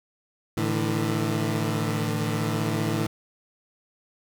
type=chord; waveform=20% pulse; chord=A suspended fourth; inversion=none; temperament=equal with one note detuned; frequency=110 / 149.66 / 164.81 Hz; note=A2 / D3 / E3; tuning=0 / +33 / 0 cents; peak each=-22 / -24 / -25 dBFS; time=0.57-3.07 s; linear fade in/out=5 ms; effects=none